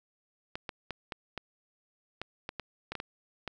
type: clicks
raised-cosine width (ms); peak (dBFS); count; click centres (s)
0.3; -20; 12; 0.555 / 0.692 / 0.907 / 1.122 / 1.377 / 2.216 / 2.491 / 2.597 / 2.92 / 2.953 / 3.001 / 3.477
effects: none